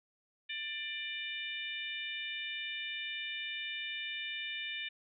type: harmonic tone with a mistuned harmonic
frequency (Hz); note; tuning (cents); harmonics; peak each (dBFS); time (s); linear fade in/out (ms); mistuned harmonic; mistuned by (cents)
592; D5; +14; 3 / 4 / 5 / 6; -44 / -41 / -43 / -44; 0.49-4.89; 10; 6; +32
effects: none